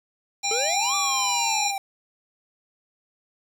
harmonic tone, 800 Hz, G5, 35 cents sharp, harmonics 1 / 3 / 5 / 7 / 9, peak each -29 / -29 / -29 / -29 / -29 dBFS, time 0.43-1.72 s, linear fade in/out 20 ms
square exponential two-way sweep, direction up then down, 427.1 to 1176 to 776 Hz, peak -27 dBFS, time 0.51-1.78 s, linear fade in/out 2 ms, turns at 0.95 s
effects 8-bit

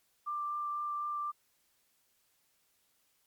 sine tone with vibrato, 1183 Hz, D6, 12 cents sharp, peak -33 dBFS, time 0.26-1.32 s, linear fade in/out 20 ms, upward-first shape triangle, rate 4 Hz, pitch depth 10 cents each way, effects white hiss -73 dBFS RMS until 3.26 s + MP3 96 kbps

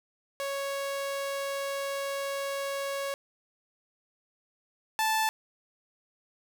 sawtooth tone pair in turn, 554.4 / 877.5 Hz, C#5 / A5, 0 / -5 cents, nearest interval minor sixth, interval 795 cents, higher second, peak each -27 / -21 dBFS, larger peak second, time 0.4-3.14 / 4.99-5.29 s, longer first, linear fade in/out 0 ms, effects none

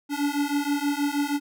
square beating tone pair, 284.6 / 290.9 Hz, C#4 / D4, +46 / -16 cents, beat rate 6.3 Hz, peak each -27 dBFS, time 0.09-1.4 s, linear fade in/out 50 ms, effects none

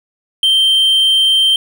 triangle tone, 3136 Hz, G7, in tune, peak -7 dBFS, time 0.43-1.56 s, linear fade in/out 2 ms, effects none

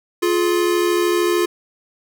square tone pair together, 349.8 / 423 Hz, F4 / G#4, +3 / +32 cents, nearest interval minor third, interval 329 cents, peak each -17 / -22 dBFS, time 0.22-1.46 s, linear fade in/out 10 ms, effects none

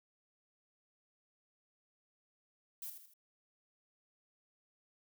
violet noise with echo, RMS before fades -44 dBFS, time 2.82-2.9 s, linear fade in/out 2 ms, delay 79 ms, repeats 3, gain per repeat -7 dB, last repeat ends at 3.137 s, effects none

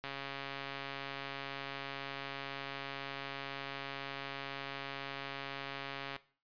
click train, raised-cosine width 0.3 ms, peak -25 dBFS, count 846, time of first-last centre 0.04-6.163 s, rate 138 Hz, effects noise-tail reverb RT60 0.4 s tail -17 dB re dry + resampled to 11025 Hz

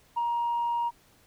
sine tone with ADSR envelope, 944 Hz, A#5, 22 cents sharp, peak -22 dBFS, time 0.16-0.91 s, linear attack 18 ms, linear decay 18 ms, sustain -2 dB, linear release 36 ms, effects tanh soft clip ceiling -22 dBFS + pink hiss -61 dBFS RMS until 1.26 s

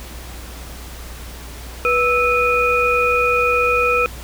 sine tone cluster, 489.8 / 1312 / 2468 Hz, B4 / E6 / D#7, -14 / -9 / -15 cents, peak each -18 dBFS, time 1.85-4.06 s, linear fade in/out 0 ms, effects added 60 Hz sine -33 dBFS peak until 4.23 s + pink hiss -37 dBFS RMS until 4.23 s

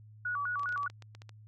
sine tone with vibrato, 1293 Hz, E6, 34 cents flat, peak -31 dBFS, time 0.25-0.88 s, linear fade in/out 5 ms, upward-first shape square, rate 4.9 Hz, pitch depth 210 cents each way
clicks, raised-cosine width 0.2 ms, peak -33 dBFS, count 11, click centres 0.595 / 0.633 / 0.691 / 0.725 / 0.777 / 0.832 / 0.9 / 1.023 / 1.15 / 1.219 / 1.293 s
effects added 107 Hz sine -51 dBFS peak until 1.47 s

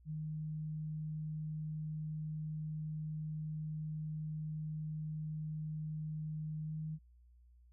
sine tone with pitch glide, 154.7 to 156.14 Hz, D#3 to D#3, -10 to +6 cents, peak -38 dBFS, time 0.05-6.99 s, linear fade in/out 50 ms, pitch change +16 cents, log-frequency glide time 6.65-6.74 s, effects added 60 Hz sine -60 dBFS peak until 7.72 s

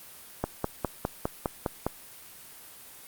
click train, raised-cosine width 1 ms, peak -12 dBFS, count 8, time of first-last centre 0.44-1.866 s, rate 4.91 Hz, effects white hiss -48 dBFS RMS until 3.07 s + Opus 32 kbps

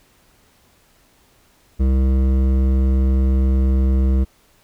sine tone with hard clipping, 65.7 Hz, C2, 8 cents sharp, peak -15 dBFS, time 1.79-4.25 s, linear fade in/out 20 ms, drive 12 dB, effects pink hiss -56 dBFS RMS until 4.63 s

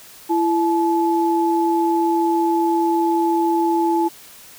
sine tone pair together, 335.6 / 861 Hz, E4 / A5, +31 / -38 cents, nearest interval octave + major third, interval 1631 cents, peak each -17 / -19 dBFS, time 0.29-4.09 s, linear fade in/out 20 ms, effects white hiss -43 dBFS RMS until 4.58 s

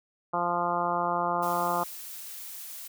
harmonic tone, 174.2 Hz, F3, 4 cents flat, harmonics 1 / 2 / 3 / 4 / 5 / 6 / 7 / 8, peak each -38 / -37 / -35 / -31 / -31 / -32 / -32 / -41 dBFS, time 0.33-1.84 s, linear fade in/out 10 ms
blue noise, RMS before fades -41 dBFS, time 1.42-2.88 s, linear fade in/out 10 ms
effects none

